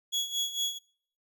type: tone with tremolo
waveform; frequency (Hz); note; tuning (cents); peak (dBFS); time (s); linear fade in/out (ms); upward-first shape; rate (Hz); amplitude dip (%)
30% pulse; 3353; G#7; +16; -24; 0.12-0.79; 20; sine; 4.4; 75
effects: noise-tail reverb RT60 0.6 s tail -26 dB re dry